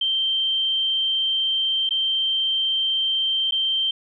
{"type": "tone with dropouts", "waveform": "sine", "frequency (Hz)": 3136, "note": "G7", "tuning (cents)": 0, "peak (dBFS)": -19, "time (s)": [0.01, 3.91], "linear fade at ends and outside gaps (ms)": 5, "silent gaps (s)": [[1.892, 1.907], [3.51, 3.521]], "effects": []}